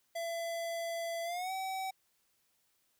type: tone with pitch glide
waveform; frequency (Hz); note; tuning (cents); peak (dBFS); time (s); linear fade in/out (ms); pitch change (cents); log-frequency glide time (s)
square; 672 to 763.1; E5 to G5; +33 to -47; -36; 0.15-1.91; 10; +220; 1.24-1.52
effects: white hiss -75 dBFS RMS until 2.99 s